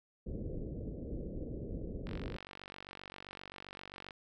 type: low-pass noise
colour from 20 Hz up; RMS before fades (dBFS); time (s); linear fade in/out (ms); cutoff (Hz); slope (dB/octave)
pink; -41; 0.26-2.37; 10; 530; 48
type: click train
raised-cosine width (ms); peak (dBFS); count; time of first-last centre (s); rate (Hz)
0.3; -30; 98; 2.07-4.108; 47.6
effects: none